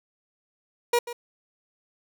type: tone with echo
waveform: 30% pulse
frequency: 478 Hz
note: A#4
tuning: 43 cents sharp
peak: -16 dBFS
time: 0.93-0.99 s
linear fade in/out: 5 ms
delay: 140 ms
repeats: 1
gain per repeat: -14 dB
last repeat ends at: 1.13 s
effects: none